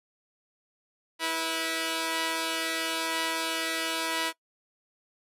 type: tone pair together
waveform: 5% pulse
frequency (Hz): 325.8 / 488.2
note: E4 / B4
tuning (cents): -20 / -20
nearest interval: perfect fifth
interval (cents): 700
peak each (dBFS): -18 / -22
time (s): 1.19-4.33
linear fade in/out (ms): 50
effects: noise-tail reverb RT60 0.1 s tail -21 dB re dry + resampled to 32000 Hz